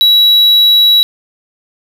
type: tone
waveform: triangle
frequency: 3900 Hz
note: B7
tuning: 23 cents flat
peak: -3 dBFS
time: 0.01-1.03 s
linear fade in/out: 0 ms
effects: none